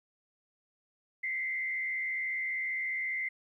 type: tone with frequency modulation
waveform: sine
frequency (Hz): 2073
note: C7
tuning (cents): -17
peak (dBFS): -31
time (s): 1.23-3.29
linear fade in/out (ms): 10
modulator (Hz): 74.7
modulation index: 0.88
effects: 12-bit